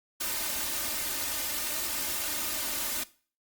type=noise with comb filter; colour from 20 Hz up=white; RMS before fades=-32 dBFS; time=0.2-3.04 s; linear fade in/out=10 ms; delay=3.3 ms; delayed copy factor=+0.95; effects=noise-tail reverb RT60 0.4 s tail -18 dB re dry + Opus 48 kbps